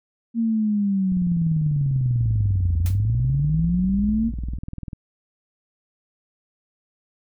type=linear two-way sweep; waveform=sine; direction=down then up; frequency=233.1 to 81.6 to 233.1 Hz; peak=-18 dBFS; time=0.34-4.32 s; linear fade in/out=50 ms; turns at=2.78 s
type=click train; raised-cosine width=5 ms; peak=-20 dBFS; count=78; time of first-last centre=1.12-4.932 s; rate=20.2 Hz
type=tone; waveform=sine; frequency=58.27 Hz; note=A#1; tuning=in tune; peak=-27 dBFS; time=2.2-4.58 s; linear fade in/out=10 ms
type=noise with exponential decay; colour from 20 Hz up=white; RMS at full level=-33 dBFS; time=2.86-3 s; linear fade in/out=0 ms; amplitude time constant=30 ms
effects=none